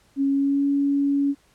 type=tone with pitch glide; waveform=sine; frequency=275.7 to 281.2 Hz; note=C#4 to C#4; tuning=-9 to +25 cents; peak=-18 dBFS; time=0.16-1.35 s; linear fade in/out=50 ms; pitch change=+34 cents; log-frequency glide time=0.29-0.65 s; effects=pink hiss -60 dBFS RMS until 1.54 s + low-pass 11000 Hz 12 dB/octave